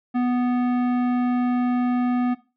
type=tone with tanh clipping; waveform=sine; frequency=246.9 Hz; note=B3; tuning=in tune; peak=-21 dBFS; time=0.14-2.35 s; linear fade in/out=20 ms; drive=15 dB; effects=noise-tail reverb RT60 0.3 s tail -17 dB re dry